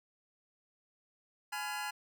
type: chord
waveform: 25% pulse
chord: F diminished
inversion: first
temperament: just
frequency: 838.1 / 1005.8 / 1396.9 Hz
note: Ab5 / Cb6 / F6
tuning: +16 / +31 / 0 cents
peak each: -35 / -40 / -39 dBFS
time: 1.52-1.91 s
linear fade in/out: 10 ms
effects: none